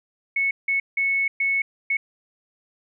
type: tone bursts at uneven times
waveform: sine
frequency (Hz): 2204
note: C#7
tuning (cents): -11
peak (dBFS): -19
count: 5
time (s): 0.36-0.51 / 0.68-0.8 / 0.97-1.28 / 1.4-1.62 / 1.9-1.97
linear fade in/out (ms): 5
effects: none